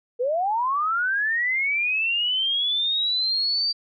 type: linear sweep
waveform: sine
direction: up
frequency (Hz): 463.8 to 4678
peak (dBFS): -20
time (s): 0.19-3.73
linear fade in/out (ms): 20
effects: MP3 64 kbps

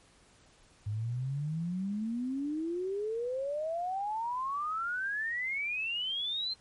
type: exponential sweep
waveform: sine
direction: up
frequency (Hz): 101.6 to 4172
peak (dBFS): -31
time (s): 0.86-6.54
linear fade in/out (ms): 10
effects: pink hiss -62 dBFS RMS until 6.6 s + MP3 48 kbps

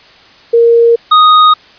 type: tone pair in turn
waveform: sine / square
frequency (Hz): 466.2 / 1244.6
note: A#4 / D#6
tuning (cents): 0 / 0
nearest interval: octave + perfect fourth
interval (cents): 1700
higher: second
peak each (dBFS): -3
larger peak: neither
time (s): 0.53-0.96 / 1.11-1.54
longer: neither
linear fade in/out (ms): 10
effects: white hiss -40 dBFS RMS until 1.78 s + resampled to 11025 Hz

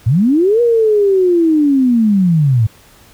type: linear two-way sweep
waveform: sine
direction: up then down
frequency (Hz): 99.3 to 481.9 to 103.9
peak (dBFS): -8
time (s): 0.06-2.67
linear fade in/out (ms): 10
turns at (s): 0.61
effects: pink hiss -45 dBFS RMS until 3.13 s

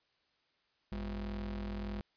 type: ring-modulated tone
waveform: square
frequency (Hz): 74.4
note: D2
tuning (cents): +23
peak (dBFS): -35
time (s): 0.92-2.01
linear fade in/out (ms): 0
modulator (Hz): 128
effects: white hiss -75 dBFS RMS until 2.16 s + resampled to 11025 Hz

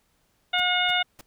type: harmonic tone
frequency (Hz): 721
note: F#5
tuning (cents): -45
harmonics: 1 / 2 / 3 / 4 / 5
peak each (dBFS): -27 / -27 / -27 / -27 / -27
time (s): 0.53-1.03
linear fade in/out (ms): 10
type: noise bursts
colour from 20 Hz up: pink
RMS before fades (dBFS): -43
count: 3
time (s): 0.58-1.212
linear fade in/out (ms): 5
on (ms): 24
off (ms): 280
effects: pink hiss -68 dBFS RMS until 1.26 s

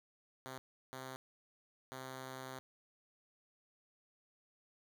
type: tone bursts at uneven times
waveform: 5% pulse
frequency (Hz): 130.81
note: C3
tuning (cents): 0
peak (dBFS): -34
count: 3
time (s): 0.46-0.58 / 0.93-1.16 / 1.92-2.59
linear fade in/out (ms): 0
effects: none

